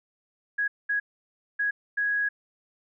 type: tone bursts at uneven times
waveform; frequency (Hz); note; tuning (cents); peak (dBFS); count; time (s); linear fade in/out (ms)
sine; 1661.2; G#6; 0; -23; 4; 0.58-0.68 / 0.89-1 / 1.59-1.71 / 1.97-2.29; 10
effects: none